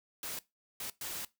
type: noise bursts at uneven times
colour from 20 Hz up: white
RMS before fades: -40 dBFS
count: 3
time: 0.23-0.39 / 0.8-0.9 / 1.01-1.25 s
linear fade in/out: 2 ms
effects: noise-tail reverb RT60 0.2 s tail -19 dB re dry